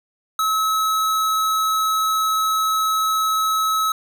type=tone; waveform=square; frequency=1291 Hz; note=E6; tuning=37 cents flat; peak=-18 dBFS; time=0.39-3.92 s; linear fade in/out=2 ms; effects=none